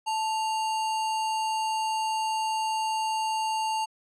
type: tone with sample-and-hold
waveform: sine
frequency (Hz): 880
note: A5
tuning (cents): 0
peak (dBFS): -25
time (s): 0.06-3.86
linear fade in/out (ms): 20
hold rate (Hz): 3675
effects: resampled to 22050 Hz